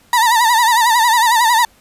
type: tone with vibrato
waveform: 35% pulse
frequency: 932.3 Hz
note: A#5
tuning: in tune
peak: -8 dBFS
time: 0.13-1.65 s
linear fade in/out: 2 ms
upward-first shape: sine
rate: 11 Hz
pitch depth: 100 cents each way
effects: pink hiss -51 dBFS RMS until 1.8 s + resampled to 32000 Hz